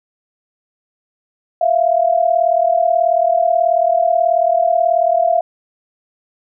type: tone pair together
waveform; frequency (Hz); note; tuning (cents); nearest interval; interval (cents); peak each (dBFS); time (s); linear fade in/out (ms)
sine; 661.6 / 700; E5 / F5; +6 / +4; minor second; 98; -14; 1.61-5.41; 5
effects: none